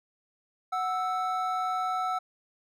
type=tone pair together; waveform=triangle; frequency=740 / 1318.5 Hz; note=F#5 / E6; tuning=0 / 0 cents; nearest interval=minor seventh; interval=1000 cents; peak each=-28 dBFS; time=0.72-2.19 s; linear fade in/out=10 ms; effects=none